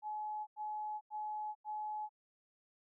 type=tone bursts; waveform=sine; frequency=850 Hz; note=G#5; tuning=40 cents sharp; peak=-38 dBFS; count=4; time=0.02-2.093 s; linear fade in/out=50 ms; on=450 ms; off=91 ms; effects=none